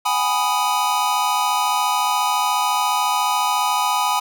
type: chord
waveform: square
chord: G# minor seventh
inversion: third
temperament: equal with one note detuned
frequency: 756.4 / 830.6 / 987.8 / 1244.5 Hz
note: F#5 / G#5 / B5 / D#6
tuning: +38 / 0 / 0 / 0 cents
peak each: -28 / -23 / -22 / -24 dBFS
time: 0.05-4.2 s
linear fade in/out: 10 ms
effects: none